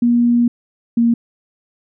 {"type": "tone pair in turn", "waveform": "sine", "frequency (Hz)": [238.7, 233.8], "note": ["A#3", "A#3"], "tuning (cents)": [41, 5], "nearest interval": "unison", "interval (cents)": 36, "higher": "first", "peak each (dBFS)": -10, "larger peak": "neither", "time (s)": [[0.02, 0.48], [0.97, 1.14]], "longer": "first", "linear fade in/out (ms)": 5, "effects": []}